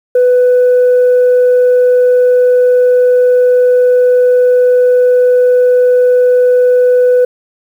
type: tone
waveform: sine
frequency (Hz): 497.3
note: B4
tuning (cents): +12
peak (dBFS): -3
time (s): 0.15-7.25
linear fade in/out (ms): 5
effects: tanh soft clip ceiling -3 dBFS + 7-bit